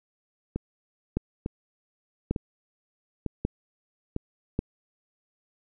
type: two click trains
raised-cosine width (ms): 3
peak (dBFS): -16 / -12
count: 5 / 4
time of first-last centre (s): 0.56-4.164 / 1.17-4.591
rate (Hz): 1.11 / 0.877
effects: none